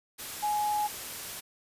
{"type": "tone in noise", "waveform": "sine", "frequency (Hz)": 838, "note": "G#5", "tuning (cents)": 15, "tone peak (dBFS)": -26, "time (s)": [0.42, 0.88], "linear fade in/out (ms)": 20, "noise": "white", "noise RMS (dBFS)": -39, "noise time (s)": [0.18, 1.41], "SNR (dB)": 10, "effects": ["resampled to 32000 Hz"]}